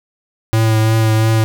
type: tone with vibrato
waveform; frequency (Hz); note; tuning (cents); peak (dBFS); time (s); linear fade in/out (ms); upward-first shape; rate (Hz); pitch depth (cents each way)
square; 110.8; A2; +13; -11; 0.53-1.44; 0; triangle; 2.9; 22
effects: none